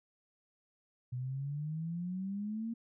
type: exponential sweep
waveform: sine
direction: up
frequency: 122.8 to 233.1 Hz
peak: -35 dBFS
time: 1.12-2.74 s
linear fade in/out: 10 ms
effects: none